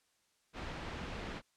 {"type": "low-pass noise", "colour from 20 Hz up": "pink", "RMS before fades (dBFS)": -43, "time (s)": [0.53, 1.42], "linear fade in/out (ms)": 50, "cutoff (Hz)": 3200, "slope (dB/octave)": 12, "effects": ["white hiss -75 dBFS RMS until 1.56 s", "low-pass 9000 Hz 12 dB/octave"]}